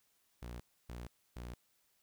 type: tone bursts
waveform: sawtooth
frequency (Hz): 59.9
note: A#1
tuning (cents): +48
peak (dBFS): -40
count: 3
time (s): 0.42-1.54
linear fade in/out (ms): 5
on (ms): 180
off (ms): 290
effects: white hiss -75 dBFS RMS until 2.02 s